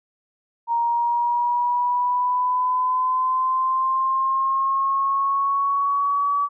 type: linear sweep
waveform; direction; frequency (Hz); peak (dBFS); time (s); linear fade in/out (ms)
sine; up; 933 to 1145; -18; 0.67-6.49; 50
effects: none